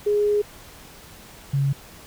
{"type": "tone pair in turn", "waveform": "sine", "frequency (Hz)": [414.8, 138.7], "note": ["G#4", "C#3"], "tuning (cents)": [-2, 1], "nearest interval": "octave + perfect fifth", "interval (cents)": 1897, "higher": "first", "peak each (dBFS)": [-17, -18], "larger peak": "first", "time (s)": [[0.06, 0.42], [1.53, 1.73]], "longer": "first", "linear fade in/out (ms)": 10, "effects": ["pink hiss -45 dBFS RMS until 2.06 s"]}